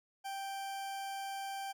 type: tone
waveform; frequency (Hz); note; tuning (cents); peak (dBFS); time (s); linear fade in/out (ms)
40% pulse; 784; G5; 0; -38; 0.24-1.73; 20
effects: none